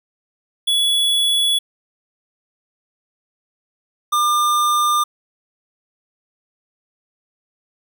square tone pair in turn, 3394 / 1200 Hz, G#7 / D6, +37 / +37 cents, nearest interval octave + tritone, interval 1800 cents, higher first, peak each -15 dBFS, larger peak neither, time 0.67-1.59 / 4.12-5.04 s, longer neither, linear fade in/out 10 ms, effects none

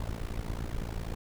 brown noise with amplitude modulation, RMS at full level -31 dBFS, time 0-1.15 s, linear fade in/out 5 ms, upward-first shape sine, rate 56.4 Hz, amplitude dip 90%, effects none

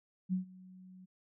sine tone with ADSR envelope, 185.2 Hz, F#3, 2 cents sharp, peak -28 dBFS, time 0.29-1.06 s, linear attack 38 ms, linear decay 120 ms, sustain -23 dB, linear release 18 ms, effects none

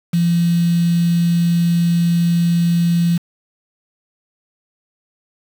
sine tone with quantisation, 170.7 Hz, F3, 39 cents flat, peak -12 dBFS, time 0.13-3.18 s, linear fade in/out 10 ms, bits 5, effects none

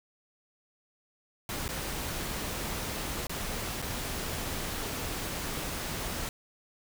pink noise with dropouts, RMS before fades -35 dBFS, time 1.49-6.29 s, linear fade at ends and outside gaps 1 ms, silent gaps 1.68-1.689 / 3.269-3.295 / 3.819-3.824 s, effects none

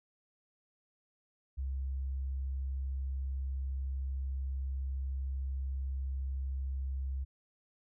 sine tone, 66.8 Hz, C2, 36 cents sharp, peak -33 dBFS, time 1.57-7.25 s, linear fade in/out 20 ms, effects none

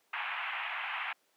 white band-pass noise, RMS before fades -37 dBFS, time 0.13-1.13 s, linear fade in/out 5 ms, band 750 to 2800 Hz, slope 48 dB/octave, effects pink hiss -71 dBFS RMS until 1.36 s + high-pass 400 Hz 12 dB/octave

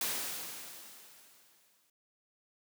white noise with exponential decay, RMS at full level -33 dBFS, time 0.01-1.9 s, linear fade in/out 2 ms, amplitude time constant 410 ms, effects high-pass 150 Hz 12 dB/octave

